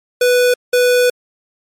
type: tone bursts at uneven times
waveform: square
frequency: 493.9 Hz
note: B4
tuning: in tune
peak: -10 dBFS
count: 2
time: 0.21-0.54 / 0.73-1.1 s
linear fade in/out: 5 ms
effects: MP3 64 kbps